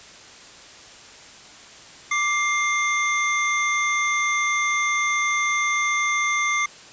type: tone pair together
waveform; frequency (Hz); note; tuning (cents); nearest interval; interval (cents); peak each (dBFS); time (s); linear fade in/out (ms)
square; 1174.7 / 2108; D6 / C7; 0 / +12; minor seventh; 1012; -25 / -22; 2.11-6.66; 5
effects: white hiss -44 dBFS RMS until 6.92 s + resampled to 16000 Hz